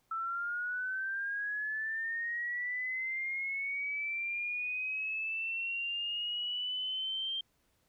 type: linear sweep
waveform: sine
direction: up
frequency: 1318.5 to 3172 Hz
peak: -33 dBFS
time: 0.11-7.41 s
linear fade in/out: 5 ms
effects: pink hiss -74 dBFS RMS until 7.88 s